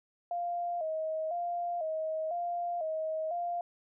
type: tone with vibrato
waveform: sine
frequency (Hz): 664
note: E5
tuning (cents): +12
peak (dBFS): -31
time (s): 0.31-3.61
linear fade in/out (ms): 2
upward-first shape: square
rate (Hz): 1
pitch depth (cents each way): 84
effects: none